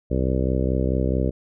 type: harmonic tone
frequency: 64.6 Hz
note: C2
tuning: 21 cents flat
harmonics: 1 / 2 / 3 / 4 / 5 / 6 / 7 / 8 / 9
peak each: -23 / -26 / -28 / -29 / -30 / -31 / -31 / -32 / -33 dBFS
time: 0.1-1.31 s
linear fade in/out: 20 ms
effects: none